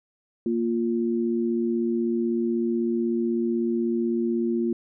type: tone pair together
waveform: sine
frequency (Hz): 233.1 / 349.2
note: A#3 / F4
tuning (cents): 0 / 0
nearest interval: perfect fifth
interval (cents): 700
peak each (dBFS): -24 / -25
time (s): 0.46-4.73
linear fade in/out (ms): 2
effects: none